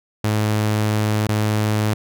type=tone with dropouts; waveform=sawtooth; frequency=106.7 Hz; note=G#2; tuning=47 cents sharp; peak=-13 dBFS; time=0.24-1.94 s; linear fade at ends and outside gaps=5 ms; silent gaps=1.271-1.288 s; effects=none